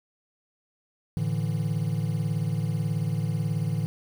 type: chord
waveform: triangle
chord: A suspended fourth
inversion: none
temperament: just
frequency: 110 / 146.67 / 165 Hz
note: A2 / D3 / E3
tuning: 0 / -2 / +2 cents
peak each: -27 dBFS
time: 1.17-3.86 s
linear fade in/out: 0 ms
effects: 8-bit